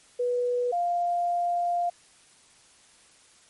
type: tone pair in turn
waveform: sine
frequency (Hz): 490 / 698.6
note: B4 / F5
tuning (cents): -14 / 0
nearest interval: tritone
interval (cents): 614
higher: second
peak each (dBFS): -23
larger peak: neither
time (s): 0.19-0.72 / 0.72-1.9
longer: second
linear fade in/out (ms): 10
effects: white hiss -57 dBFS RMS until 3.49 s + MP3 48 kbps